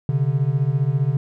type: beating tone pair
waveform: triangle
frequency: 130.81 / 145.81 Hz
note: C3 / D3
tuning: 0 / -12 cents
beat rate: 15 Hz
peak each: -18 dBFS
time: 0.09-1.17 s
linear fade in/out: 2 ms
effects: none